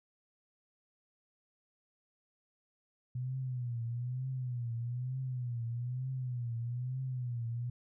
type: tone with vibrato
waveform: sine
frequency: 123.47 Hz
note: B2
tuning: in tune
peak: -34 dBFS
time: 3.15-7.7 s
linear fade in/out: 5 ms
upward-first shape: triangle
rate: 1.1 Hz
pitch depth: 120 cents each way
effects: none